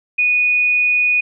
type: tone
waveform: sine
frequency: 2475 Hz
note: D#7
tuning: 10 cents flat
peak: -12 dBFS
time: 0.18-1.21 s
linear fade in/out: 10 ms
effects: none